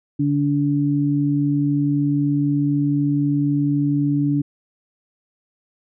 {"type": "tone pair together", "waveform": "sine", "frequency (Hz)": [143.9, 287.8], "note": ["D3", "D4"], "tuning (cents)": [-35, -35], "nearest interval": "octave", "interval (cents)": 1200, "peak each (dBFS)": [-20, -18], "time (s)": [0.19, 4.42], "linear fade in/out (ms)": 10, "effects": []}